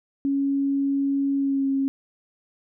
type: tone with pitch glide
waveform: sine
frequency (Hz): 277.1 to 271.9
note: C#4 to C#4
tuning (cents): -1 to -33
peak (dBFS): -20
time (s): 0.25-1.88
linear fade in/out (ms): 0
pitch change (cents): -32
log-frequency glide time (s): 1.36-1.68
effects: none